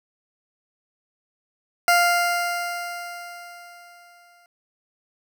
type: tone with exponential decay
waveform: 20% pulse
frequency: 698.5 Hz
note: F5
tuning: in tune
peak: -9 dBFS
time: 1.88-4.46 s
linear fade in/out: 1 ms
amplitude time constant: 560 ms
effects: none